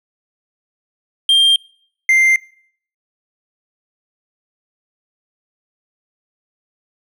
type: tone pair in turn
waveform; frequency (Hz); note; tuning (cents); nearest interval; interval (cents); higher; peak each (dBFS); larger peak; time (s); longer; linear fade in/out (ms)
triangle; 3189 / 2092; G7 / C7; +29 / -1; perfect fifth; 730; first; -7; neither; 1.29-1.56 / 2.09-2.36; neither; 2
effects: noise-tail reverb RT60 0.6 s tail -24 dB re dry